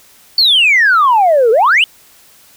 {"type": "exponential two-way sweep", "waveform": "sine", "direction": "down then up", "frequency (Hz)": [4561, 428.4, 3127], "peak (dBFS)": -5, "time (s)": [0.38, 1.84], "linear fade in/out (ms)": 2, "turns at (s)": 1.51, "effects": ["tanh soft clip ceiling -3 dBFS", "white hiss -45 dBFS RMS until 2.56 s"]}